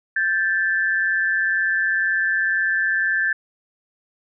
sine tone pair together, 1569 / 1749 Hz, G6 / A6, +1 / -11 cents, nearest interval major second, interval 188 cents, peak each -21 / -20 dBFS, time 0.16-3.33 s, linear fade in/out 5 ms, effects none

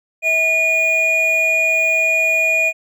triangle tone pair together, 647 / 2443 Hz, E5 / D#7, -32 / -32 cents, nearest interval octave + major seventh, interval 2300 cents, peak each -20 / -12 dBFS, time 0.22-2.73 s, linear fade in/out 50 ms, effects none

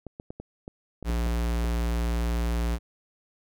clicks, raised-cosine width 2 ms, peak -24 dBFS, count 9, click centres 0.067 / 0.199 / 0.305 / 0.4 / 0.679 / 1.027 / 1.099 / 1.265 / 1.646 s
square tone, 58.27 Hz, A#1, in tune, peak -25 dBFS, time 1.04-2.79 s, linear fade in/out 50 ms
effects none

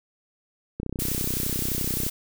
click train, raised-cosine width 3 ms, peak -17 dBFS, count 41, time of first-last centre 0.8-2.066 s, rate 31.6 Hz
blue noise, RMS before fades -29 dBFS, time 0.99-2.1 s, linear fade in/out 10 ms
effects none

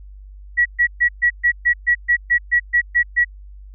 sine tone bursts, 1927 Hz, B6, 43 cents flat, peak -11 dBFS, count 13, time 0.57-3.248 s, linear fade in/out 20 ms, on 86 ms, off 130 ms, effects added 49 Hz sine -36 dBFS peak until 3.74 s

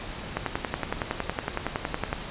click train, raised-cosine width 0.5 ms, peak -11 dBFS, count 20, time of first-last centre 0.37-2.129 s, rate 10.8 Hz, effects pink hiss -37 dBFS RMS until 2.3 s + resampled to 8000 Hz

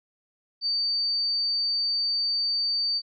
sine tone, 4600 Hz, D8, 37 cents flat, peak -23 dBFS, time 0.61-3.02 s, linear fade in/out 50 ms, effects none

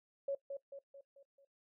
sine tone with echo, 554.4 Hz, C#5, in tune, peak -33 dBFS, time 0.28-0.35 s, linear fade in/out 5 ms, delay 220 ms, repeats 5, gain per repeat -6 dB, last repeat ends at 1.45 s, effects noise-tail reverb RT60 0.1 s tail -18 dB re dry

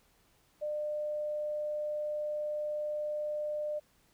sine tone, 600 Hz, D5, 37 cents sharp, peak -32 dBFS, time 0.61-3.8 s, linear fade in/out 20 ms, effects pink hiss -68 dBFS RMS until 4.13 s

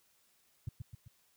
sine tone with echo, 110 Hz, A2, in tune, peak -32 dBFS, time 0.67-0.69 s, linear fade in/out 5 ms, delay 130 ms, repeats 3, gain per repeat -5 dB, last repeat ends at 1.08 s, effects tanh soft clip ceiling -30 dBFS + white hiss -71 dBFS RMS until 1.36 s

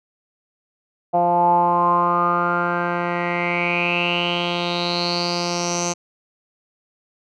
10% pulse tone with low-pass filter sweep, 174.2 Hz, F3, 4 cents flat, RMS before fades -20 dBFS, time 1.13-5.94 s, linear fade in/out 20 ms, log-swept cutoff 740 to 6400 Hz, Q 8.2, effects none

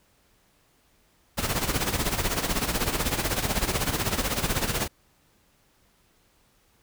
pink noise with tremolo, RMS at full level -24 dBFS, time 1.37-4.88 s, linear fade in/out 20 ms, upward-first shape sine, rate 16 Hz, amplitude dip 70%, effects pink hiss -64 dBFS RMS until 6.82 s

